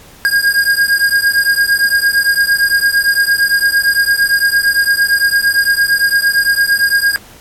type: beating tone pair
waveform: square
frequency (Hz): 1620 / 1628.8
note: G#6 / G#6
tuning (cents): -43 / -34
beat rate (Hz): 8.8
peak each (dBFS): -13 / -14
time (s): 0.25-7.16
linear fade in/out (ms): 0
effects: pink hiss -40 dBFS RMS until 7.4 s + AAC 64 kbps